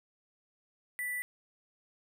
sine tone with sample-and-hold, 1975.5 Hz, B6, in tune, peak -33 dBFS, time 0.99-1.22 s, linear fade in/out 0 ms, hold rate 11025 Hz, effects none

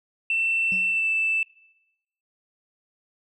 sine tone with pitch glide, 2682 to 2645 Hz, E7 to E7, +29 to +5 cents, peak -20 dBFS, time 0.3-1.43 s, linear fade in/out 2 ms, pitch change -24 cents, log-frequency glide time 0.87-1.09 s
triangle tone with exponential decay, 185 Hz, F#3, in tune, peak -28 dBFS, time 0.72-1.04 s, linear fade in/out 0 ms, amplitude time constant 68 ms
effects noise-tail reverb RT60 0.9 s tail -23 dB re dry + tanh soft clip ceiling -15 dBFS

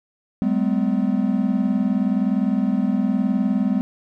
triangle tone cluster, 193.4 / 212.8 / 253.9 Hz, G3 / G#3 / B3, -23 / +42 / +48 cents, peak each -20 dBFS, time 0.42-3.81 s, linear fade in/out 0 ms, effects none

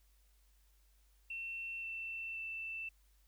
sine tone with pitch steps, 2700 / 2681 / 2663 Hz, E7 / E7 / E7, +41 / +29 / +17 cents, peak -40 dBFS, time 1.3-2.89 s, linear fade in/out 5 ms, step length 530 ms, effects added 50 Hz sine -66 dBFS peak until 3.27 s + white hiss -75 dBFS RMS until 3.27 s

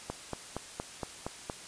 click train, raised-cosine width 1 ms, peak -20 dBFS, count 7, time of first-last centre 0.1-1.499 s, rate 4.29 Hz, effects white hiss -47 dBFS RMS until 1.67 s + resampled to 22050 Hz

